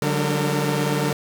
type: tone cluster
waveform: sawtooth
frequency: 145.2 / 183.9 / 201.6 / 298.6 / 456.6 Hz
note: D3 / F#3 / G3 / D4 / A#4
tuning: -19 / -10 / +49 / +29 / -36 cents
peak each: -19 / -24 / -27 / -26 / -22 dBFS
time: 0.02-1.13 s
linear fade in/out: 2 ms
effects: none